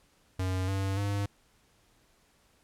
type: tone with pitch steps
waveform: square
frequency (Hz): 93.1 / 96.94 / 100.94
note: F#2 / G2 / G#2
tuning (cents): +11 / -19 / -49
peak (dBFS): -29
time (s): 0.39-1.26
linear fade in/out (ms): 5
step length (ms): 290
effects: pink hiss -66 dBFS RMS until 2.63 s + low-pass 12000 Hz 12 dB/octave